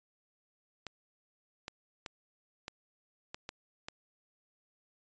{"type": "clicks", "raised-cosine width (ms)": 0.2, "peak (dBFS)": -23, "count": 7, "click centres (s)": [0.867, 1.681, 2.062, 2.681, 3.345, 3.491, 3.885], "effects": ["resampled to 16000 Hz"]}